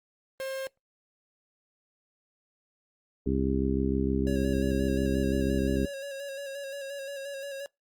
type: tone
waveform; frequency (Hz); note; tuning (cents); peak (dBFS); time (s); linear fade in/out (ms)
45% pulse; 533; C5; +32; -32; 0.4-0.67; 0
type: harmonic tone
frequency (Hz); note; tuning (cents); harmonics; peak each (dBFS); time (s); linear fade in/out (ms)
66.5; C2; +29; 1 / 2 / 3 / 4 / 5 / 6; -31 / -35 / -31 / -30 / -34 / -32; 3.26-5.86; 5
type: tone with vibrato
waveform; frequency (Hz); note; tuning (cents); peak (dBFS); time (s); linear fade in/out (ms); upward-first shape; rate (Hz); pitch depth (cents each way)
square; 554.4; C#5; 0; -36; 4.27-7.66; 0; square; 5.7; 31
effects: noise-tail reverb RT60 0.2 s tail -25 dB re dry + Opus 24 kbps